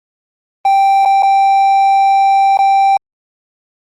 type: tone with dropouts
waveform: triangle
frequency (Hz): 784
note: G5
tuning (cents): 0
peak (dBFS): -5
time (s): 0.65-2.97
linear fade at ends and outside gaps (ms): 2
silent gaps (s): 1.051-1.057 / 1.224-1.231 / 2.572-2.589
effects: Opus 24 kbps